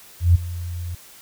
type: tone with ADSR envelope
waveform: sine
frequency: 86.8 Hz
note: F2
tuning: 10 cents flat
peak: -8 dBFS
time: 0.2-0.95 s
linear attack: 150 ms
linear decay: 12 ms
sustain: -18 dB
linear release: 5 ms
effects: white hiss -46 dBFS RMS until 1.21 s